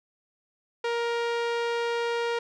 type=tone with low-pass filter; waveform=sawtooth; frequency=469.5 Hz; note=A#4; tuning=12 cents sharp; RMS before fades=-28 dBFS; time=0.84-2.39 s; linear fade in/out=5 ms; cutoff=3800 Hz; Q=0.79; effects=none